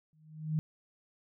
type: tone with exponential growth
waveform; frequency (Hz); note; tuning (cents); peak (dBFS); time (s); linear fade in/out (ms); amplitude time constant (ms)
sine; 155.56; D#3; 0; -25; 0.13-0.59; 0; 98
effects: none